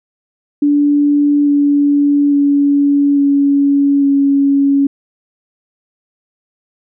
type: tone with pitch steps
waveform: sine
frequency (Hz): 290 / 287.2 / 284.4 / 281.6 / 278.8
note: D4 / D4 / C#4 / C#4 / C#4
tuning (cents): -22 / -39 / +45 / +27 / +10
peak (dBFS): -8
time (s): 0.62-4.87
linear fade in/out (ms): 5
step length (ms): 850
effects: none